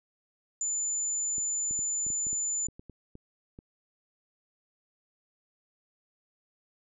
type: tone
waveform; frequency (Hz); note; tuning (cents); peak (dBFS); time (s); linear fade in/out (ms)
sine; 7040; A8; 0; -28; 0.61-2.67; 2
type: clicks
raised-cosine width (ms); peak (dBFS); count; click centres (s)
3; -33; 12; 1.382 / 1.71 / 1.791 / 2.066 / 2.103 / 2.268 / 2.33 / 2.686 / 2.795 / 2.897 / 3.154 / 3.589
effects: none